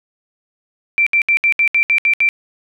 sine tone bursts, 2349 Hz, D7, in tune, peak -10 dBFS, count 9, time 0.98-2.289 s, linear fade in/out 0 ms, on 85 ms, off 68 ms, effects none

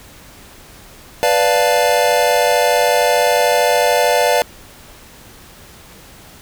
square chord, B half-diminished seventh, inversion none, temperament equal, 493.9 / 587.3 / 698.5 / 880 Hz, B4 / D5 / F5 / A5, 0 / 0 / 0 / 0 cents, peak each -18 / -17 / -18 / -20 dBFS, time 1.23-4.42 s, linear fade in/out 0 ms, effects pink hiss -41 dBFS RMS until 6.41 s

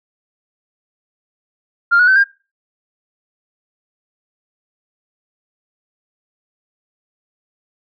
sine tone with pitch steps, 1396.9 / 1463 / 1532.2 / 1604.6 Hz, F6 / F#6 / G6 / G6, 0 / -20 / -40 / +40 cents, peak -7 dBFS, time 1.91-2.242 s, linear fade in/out 20 ms, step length 83 ms, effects noise-tail reverb RT60 0.3 s tail -20 dB re dry + tanh soft clip ceiling -4 dBFS

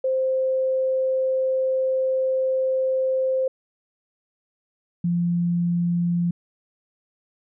sine tone pair in turn, 523 / 173.07 Hz, C5 / F3, -1 / -15 cents, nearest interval octave + perfect fifth, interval 1914 cents, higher first, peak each -19 dBFS, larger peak neither, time 0.04-3.48 / 5.04-6.31 s, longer first, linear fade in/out 5 ms, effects none

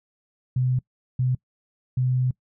sine tone bursts at uneven times, 127.3 Hz, C3, 47 cents flat, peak -19 dBFS, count 3, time 0.56-0.79 / 1.19-1.35 / 1.97-2.31 s, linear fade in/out 5 ms, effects noise-tail reverb RT60 0.1 s tail -23 dB re dry

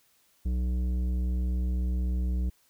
sine tone with tanh clipping, 61.74 Hz, B1, in tune, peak -27 dBFS, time 0.45-2.5 s, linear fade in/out 10 ms, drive 11 dB, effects white hiss -66 dBFS RMS until 2.69 s

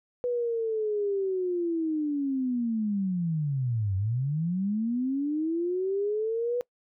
sine linear two-way sweep, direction down then up, 493.9 to 92.7 to 493.9 Hz, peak -25 dBFS, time 0.24-6.61 s, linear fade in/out 0 ms, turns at 3.96 s, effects noise-tail reverb RT60 0.1 s tail -23 dB re dry

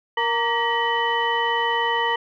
sine tone cluster, 468 / 923 / 1160 / 1911 / 2998 Hz, A#4 / A#5 / D6 / A#6 / F#7, +7 / -17 / -22 / +43 / +22 cents, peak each -27 / -22 / -30 / -24 / -28 dBFS, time 0.17-2.16 s, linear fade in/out 5 ms, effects tanh soft clip ceiling -9 dBFS

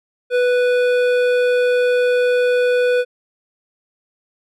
sine tone with hard clipping, 493.9 Hz, B4, in tune, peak -15 dBFS, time 0.3-3.05 s, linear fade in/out 50 ms, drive 12 dB, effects none

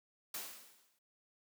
white noise with exponential decay, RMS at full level -40 dBFS, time 0.34-0.99 s, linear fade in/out 5 ms, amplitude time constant 140 ms, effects noise-tail reverb RT60 0.2 s tail -26 dB re dry + high-pass 200 Hz 12 dB/octave

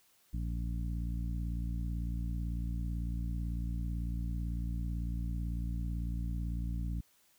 harmonic tone, 58 Hz, A#1, 8 cents flat, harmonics 1 / 2 / 3 / 4 / 5, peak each -34 / -41 / -42 / -49 / -50 dBFS, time 0.33-7.01 s, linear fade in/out 10 ms, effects white hiss -68 dBFS RMS until 7.38 s

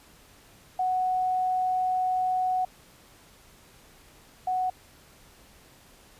sine tone pair in turn, 740 / 740 Hz, F#5 / F#5, 0 / 0 cents, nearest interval unison, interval 0 cents, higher neither, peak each -23 / -24 dBFS, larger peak first, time 0.79-2.65 / 4.47-4.7 s, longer first, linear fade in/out 5 ms, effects pink hiss -55 dBFS RMS until 6.19 s + resampled to 32000 Hz

